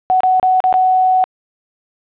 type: tone with dropouts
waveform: sine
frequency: 745 Hz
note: F#5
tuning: 12 cents sharp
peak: -9 dBFS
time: 0.1-1.24 s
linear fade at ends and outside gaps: 0 ms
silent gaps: 0.205-0.234 / 0.398-0.429 / 0.603-0.64 / 0.727-0.74 s
effects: resampled to 8000 Hz + 8-bit